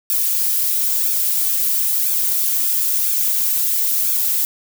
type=noise with flanger; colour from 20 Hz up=violet; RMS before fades=-18 dBFS; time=0.1-4.45 s; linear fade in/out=0 ms; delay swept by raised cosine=0.99 to 5.89 ms; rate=1 Hz; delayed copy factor=-0.85; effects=none